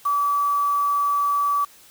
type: tone with quantisation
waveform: sine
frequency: 1149 Hz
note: D6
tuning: 38 cents flat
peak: -18 dBFS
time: 0.05-1.65 s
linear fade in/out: 10 ms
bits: 6
effects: white hiss -50 dBFS RMS until 1.9 s